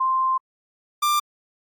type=tone pair in turn; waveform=sine / 45% pulse; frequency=1046.5 / 1187.3 Hz; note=C6 / D6; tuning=0 / +19 cents; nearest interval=major second; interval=219 cents; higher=second; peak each=-18 dBFS; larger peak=neither; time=0-0.38 / 1.02-1.2 s; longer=first; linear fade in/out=10 ms; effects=AAC 64 kbps